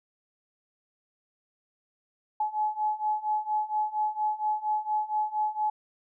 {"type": "beating tone pair", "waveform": "sine", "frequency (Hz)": [850, 854.3], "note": ["G#5", "G#5"], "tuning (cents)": [40, 49], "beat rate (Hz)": 4.3, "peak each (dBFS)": [-30, -28], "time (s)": [2.4, 5.7], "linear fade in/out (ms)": 5, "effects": []}